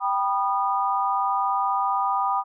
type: chord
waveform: sine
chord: G augmented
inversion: none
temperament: just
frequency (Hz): 784 / 980 / 1225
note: G5 / B5 / D#6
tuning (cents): 0 / -14 / -27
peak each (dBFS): -25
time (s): 0-2.44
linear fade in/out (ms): 50
effects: none